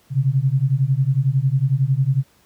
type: beating tone pair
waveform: sine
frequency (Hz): 128.9 / 139.9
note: C3 / C#3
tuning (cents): -26 / +16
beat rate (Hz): 11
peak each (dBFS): -18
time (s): 0.1-2.24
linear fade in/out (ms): 50
effects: pink hiss -57 dBFS RMS until 2.45 s + high-pass 60 Hz 12 dB/octave